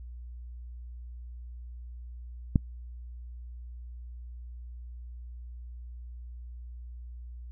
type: click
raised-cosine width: 5 ms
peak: -9 dBFS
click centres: 2.558 s
effects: noise-tail reverb RT60 0.1 s tail -26 dB re dry + added 60 Hz sine -40 dBFS peak until 7.51 s